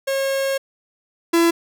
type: tone pair in turn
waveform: 45% pulse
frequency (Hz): 543 / 336.4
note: C#5 / E4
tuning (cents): -36 / +35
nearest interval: minor sixth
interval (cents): 829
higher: first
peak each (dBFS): -19 / -13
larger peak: second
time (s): 0.07-0.58 / 1.33-1.51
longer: first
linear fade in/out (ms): 10
effects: none